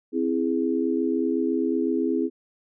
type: chord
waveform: sine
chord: C augmented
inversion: none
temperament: equal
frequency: 261.6 / 329.6 / 415.3 Hz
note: C4 / E4 / G#4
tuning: 0 / 0 / 0 cents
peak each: -25 / -25 / -27 dBFS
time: 0.12-2.3 s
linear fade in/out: 50 ms
effects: none